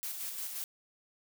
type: noise with tremolo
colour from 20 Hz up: blue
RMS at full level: -38 dBFS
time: 0.03-0.64 s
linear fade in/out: 0 ms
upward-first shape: square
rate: 5.7 Hz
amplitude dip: 35%
effects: none